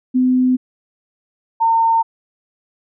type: tone pair in turn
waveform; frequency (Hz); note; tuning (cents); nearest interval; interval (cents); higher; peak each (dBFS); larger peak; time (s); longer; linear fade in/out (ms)
sine; 254.3 / 909.9; C4 / A#5; -49 / -42; octave + minor seventh; 2207; second; -11; neither; 0.14-0.57 / 1.6-2.03; neither; 20
effects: none